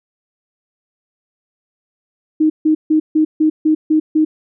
sine tone bursts, 311.1 Hz, D#4, in tune, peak -9 dBFS, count 8, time 2.4-4.25 s, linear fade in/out 10 ms, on 100 ms, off 150 ms, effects none

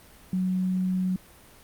sine tone, 185 Hz, F#3, in tune, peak -23 dBFS, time 0.33-1.16 s, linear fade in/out 2 ms, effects pink hiss -52 dBFS RMS until 1.63 s + Opus 32 kbps

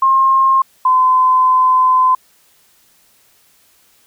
sine tone pair in turn, 1067 / 1024.3 Hz, C6 / C6, +34 / -37 cents, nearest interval minor second, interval 71 cents, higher first, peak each -8 dBFS, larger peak neither, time 0.02-0.62 / 0.85-2.15 s, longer second, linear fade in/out 5 ms, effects white hiss -53 dBFS RMS until 4.06 s

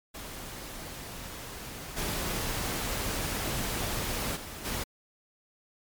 pink noise with level steps, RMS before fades -41 / -32 / -41 / -33 dBFS, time 0.14-4.84 s, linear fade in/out 10 ms, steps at 1.96 / 4.35 / 4.64 s, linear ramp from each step 20 ms, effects MP3 96 kbps

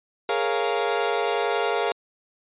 30% pulse chord, Bb minor seventh, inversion third, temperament equal, 415.3 / 466.2 / 554.4 / 698.5 Hz, Ab4 / Bb4 / Db5 / F5, 0 / 0 / 0 / 0 cents, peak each -24 / -24 / -28 / -25 dBFS, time 0.29-1.92 s, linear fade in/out 2 ms, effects resampled to 8000 Hz

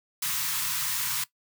white band-stop noise, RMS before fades -29 dBFS, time 0.22-1.24 s, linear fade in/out 5 ms, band 180 to 890 Hz, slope 96 dB/octave, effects noise-tail reverb RT60 0.1 s tail -17 dB re dry + high-pass 100 Hz 12 dB/octave

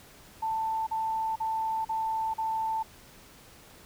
sine tone bursts, 887 Hz, A5, 14 cents sharp, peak -27 dBFS, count 5, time 0.42-2.83 s, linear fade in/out 10 ms, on 450 ms, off 40 ms, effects pink hiss -53 dBFS RMS until 3.85 s

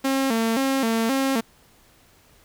sawtooth tone with vibrato, 246.9 Hz, B3, in tune, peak -16 dBFS, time 0.04-1.41 s, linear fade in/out 10 ms, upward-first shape square, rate 1.9 Hz, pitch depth 150 cents each way, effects pink hiss -56 dBFS RMS until 2.44 s

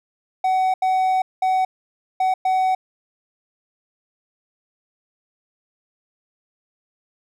triangle tone bursts at uneven times, 751 Hz, F#5, 26 cents sharp, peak -14 dBFS, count 5, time 0.44-0.74 / 0.82-1.22 / 1.42-1.65 / 2.2-2.34 / 2.45-2.75 s, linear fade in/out 5 ms, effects none

